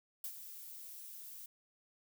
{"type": "noise with ADSR envelope", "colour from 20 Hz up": "violet", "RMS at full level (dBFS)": -40, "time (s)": [0.24, 1.46], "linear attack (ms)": 3, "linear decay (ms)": 71, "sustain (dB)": -10, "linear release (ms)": 4, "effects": []}